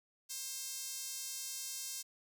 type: tone with high-pass filter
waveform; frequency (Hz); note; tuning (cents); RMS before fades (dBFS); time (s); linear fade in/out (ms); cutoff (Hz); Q
sawtooth; 530; C5; +22; -43; 0.29-2.03; 20; 6200; 1.3
effects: none